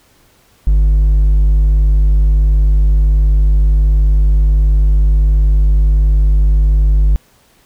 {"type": "tone with hard clipping", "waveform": "sine", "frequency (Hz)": 50.7, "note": "G#1", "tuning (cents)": -41, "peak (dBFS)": -8, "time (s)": [0.67, 7.16], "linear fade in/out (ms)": 0, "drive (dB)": 3, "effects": ["pink hiss -51 dBFS RMS until 7.65 s"]}